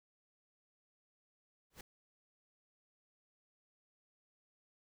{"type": "noise with exponential growth", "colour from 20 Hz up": "pink", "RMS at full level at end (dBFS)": -45, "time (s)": [1.7, 1.81], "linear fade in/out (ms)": 5, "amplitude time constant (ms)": 22, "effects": []}